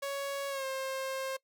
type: tone with pitch glide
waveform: sawtooth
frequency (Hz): 557 to 531.5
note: C#5 to C5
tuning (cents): +8 to +27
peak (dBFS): -30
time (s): 0.02-1.37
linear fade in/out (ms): 10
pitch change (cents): -81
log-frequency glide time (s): 0.49-0.65
effects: noise-tail reverb RT60 0.1 s tail -22 dB re dry